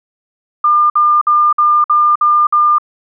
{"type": "tone bursts", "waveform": "sine", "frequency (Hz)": 1202, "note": "D6", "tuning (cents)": 40, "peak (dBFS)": -7, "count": 7, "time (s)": [0.64, 2.784], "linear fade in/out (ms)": 5, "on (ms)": 260, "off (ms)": 54, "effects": []}